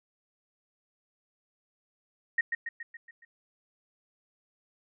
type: tone with echo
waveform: sine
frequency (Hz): 1866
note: A#6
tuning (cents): +1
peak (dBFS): -22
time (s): 2.38-2.41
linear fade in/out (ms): 5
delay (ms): 140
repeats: 6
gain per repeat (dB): -5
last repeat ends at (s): 3.25
effects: none